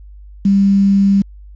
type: tone with quantisation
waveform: sine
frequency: 197.7 Hz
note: G3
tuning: 15 cents sharp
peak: -8 dBFS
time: 0.45-1.22 s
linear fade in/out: 5 ms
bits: 6
effects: added 50 Hz sine -34 dBFS peak until 1.55 s + resampled to 16000 Hz